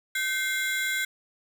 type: ring-modulated tone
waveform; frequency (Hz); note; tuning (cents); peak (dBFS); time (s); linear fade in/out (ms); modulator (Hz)
35% pulse; 1826; A#6; -36; -21; 0.15-1.05; 5; 286
effects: none